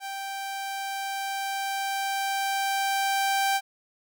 sawtooth tone with level ramp, 784 Hz, G5, in tune, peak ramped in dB -29 to -18 dBFS, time 0-3.61 s, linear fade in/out 50 ms, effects none

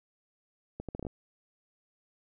accelerating click train, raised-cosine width 2 ms, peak -24 dBFS, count 7, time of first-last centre 0.8-1.067 s, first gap 87 ms, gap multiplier 0.72, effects none

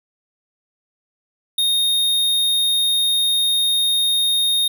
square tone, 3700 Hz, A#7, 14 cents flat, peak -16 dBFS, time 1.58-4.68 s, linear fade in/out 5 ms, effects none

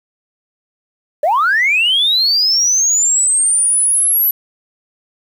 sine linear sweep, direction up, 554.4 to 11890 Hz, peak -9 dBFS, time 1.23-4.31 s, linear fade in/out 5 ms, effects tanh soft clip ceiling -7 dBFS + 7-bit

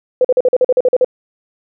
sine tone bursts, 505 Hz, B4, 39 cents sharp, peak -7 dBFS, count 11, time 0.21-1.046 s, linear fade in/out 2 ms, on 36 ms, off 44 ms, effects none

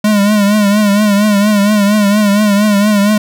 square tone with vibrato, 206.3 Hz, G#3, 11 cents flat, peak -8 dBFS, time 0.04-3.18 s, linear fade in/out 5 ms, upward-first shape triangle, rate 4.3 Hz, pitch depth 78 cents each way, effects none

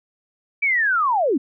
sine linear sweep, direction down, 2336 to 233.1 Hz, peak -16 dBFS, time 0.62-1.38 s, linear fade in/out 10 ms, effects none

